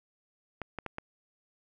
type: clicks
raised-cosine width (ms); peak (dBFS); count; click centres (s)
0.5; -21; 4; 0.617 / 0.787 / 0.863 / 0.984
effects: none